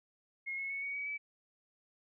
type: tone with pitch steps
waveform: sine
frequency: 2156 / 2184 / 2211 / 2240 / 2268 / 2297 Hz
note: C#7 / C#7 / C#7 / C#7 / C#7 / D7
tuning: -49 / -26 / -5 / +18 / +39 / -39 cents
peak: -36 dBFS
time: 0.46-1.18 s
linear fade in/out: 20 ms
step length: 120 ms
effects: none